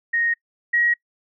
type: tone pair in turn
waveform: sine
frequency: 1864.7 / 1899.5 Hz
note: A#6 / A#6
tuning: 0 / +32 cents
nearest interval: unison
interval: 32 cents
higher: second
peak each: -18 / -16 dBFS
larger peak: second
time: 0.13-0.34 / 0.73-0.94 s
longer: neither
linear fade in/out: 10 ms
effects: noise-tail reverb RT60 0.1 s tail -24 dB re dry